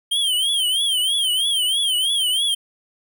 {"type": "tone with vibrato", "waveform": "square", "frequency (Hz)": 3158, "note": "G7", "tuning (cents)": 12, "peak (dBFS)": -18, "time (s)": [0.11, 2.55], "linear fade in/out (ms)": 10, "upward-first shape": "triangle", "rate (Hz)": 3.1, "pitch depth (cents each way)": 150, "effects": []}